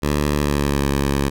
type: tone with pitch glide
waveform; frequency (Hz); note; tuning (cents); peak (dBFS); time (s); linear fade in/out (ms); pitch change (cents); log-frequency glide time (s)
10% pulse; 73.42 to 69.7; D2 to C#2; 0 to +10; -9; 0.02-1.3; 20; -90; 0.36-0.85
effects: none